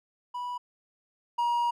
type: tone pair in turn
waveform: triangle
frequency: 981 / 952 Hz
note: B5 / A#5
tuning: -12 / +36 cents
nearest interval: minor second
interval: 52 cents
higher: first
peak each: -30 / -22 dBFS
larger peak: second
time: 0.34-0.58 / 1.38-1.71 s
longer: second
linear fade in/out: 10 ms
effects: none